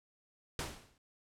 pink noise with exponential decay, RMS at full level -35 dBFS, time 0.59-0.98 s, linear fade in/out 2 ms, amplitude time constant 84 ms, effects low-pass 10000 Hz 12 dB/octave

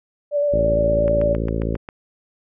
sine tone with vibrato, 580 Hz, D5, 22 cents flat, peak -16 dBFS, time 0.31-1.37 s, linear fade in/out 50 ms, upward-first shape square, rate 8.8 Hz, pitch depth 16 cents each way
harmonic tone, 55.6 Hz, A1, 19 cents sharp, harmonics 1 / 2 / 3 / 4 / 5 / 6 / 7 / 8 / 9 / 10, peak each -24 / -27 / -29 / -30 / -31 / -32 / -32 / -33 / -34 / -34 dBFS, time 0.52-1.77 s, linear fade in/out 20 ms
click train, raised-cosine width 0.5 ms, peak -18 dBFS, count 7, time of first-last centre 1.08-1.889 s, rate 7.42 Hz
effects none

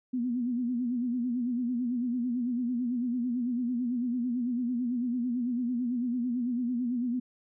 sine tone with vibrato, 244.2 Hz, B3, 19 cents flat, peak -27 dBFS, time 0.13-7.2 s, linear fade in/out 10 ms, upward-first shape sine, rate 9 Hz, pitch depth 82 cents each way, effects none

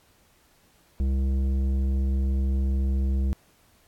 sine tone with tanh clipping, 66.8 Hz, C2, 36 cents sharp, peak -23 dBFS, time 1-3.33 s, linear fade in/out 0 ms, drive 11 dB, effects pink hiss -61 dBFS RMS until 3.87 s + AAC 64 kbps

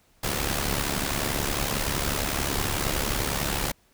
pink noise with amplitude modulation, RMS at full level -24 dBFS, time 0.23-3.72 s, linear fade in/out 10 ms, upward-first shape sine, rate 71 Hz, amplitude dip 70%, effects pink hiss -63 dBFS RMS until 3.93 s

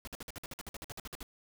pink noise bursts, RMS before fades -43 dBFS, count 16, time 0.05-1.229 s, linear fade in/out 0 ms, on 24 ms, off 53 ms, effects none

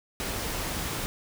pink noise, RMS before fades -32 dBFS, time 0.2-1.06 s, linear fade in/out 0 ms, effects none

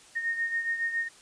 sine beating tone pair, 1844 / 1851.2 Hz, A#6 / A#6, -19 / -13 cents, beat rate 7.2 Hz, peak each -28 / -35 dBFS, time 0.15-1.09 s, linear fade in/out 20 ms, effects white hiss -54 dBFS RMS until 1.21 s + resampled to 22050 Hz

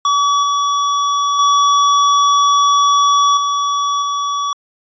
square tone with level steps, 1140 Hz, C#6, 48 cents sharp, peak -12 / -14 / -10 / -15 / -17 dBFS, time 0.05-4.53 s, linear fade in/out 2 ms, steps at 0.43 / 1.39 / 3.37 / 4.02 s, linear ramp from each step 2 ms, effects resampled to 16000 Hz

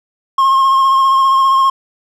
triangle tone with vibrato, 1073 Hz, C6, 43 cents sharp, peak -6 dBFS, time 0.38-1.7 s, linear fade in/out 5 ms, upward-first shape triangle, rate 15 Hz, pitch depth 28 cents each way, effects none

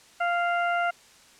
harmonic tone, 696 Hz, F5, 6 cents flat, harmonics 1 / 2 / 3 / 4, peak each -25 / -27 / -35 / -39 dBFS, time 0.2-0.91 s, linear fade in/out 10 ms, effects white hiss -54 dBFS RMS until 1.39 s + low-pass 8000 Hz 12 dB/octave

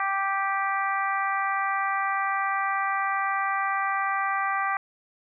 harmonic tone, 391.6 Hz, G4, 2 cents flat, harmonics 2 / 3 / 4 / 5 / 6, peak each -29 / -27 / -32 / -31 / -38 dBFS, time 0-4.77 s, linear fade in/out 2 ms, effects none

